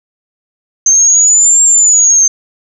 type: exponential two-way sweep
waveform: sine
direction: up then down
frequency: 6272 to 7459 to 6272 Hz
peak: -4 dBFS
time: 0.86-2.28 s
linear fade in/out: 5 ms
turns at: 1.63 s
effects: none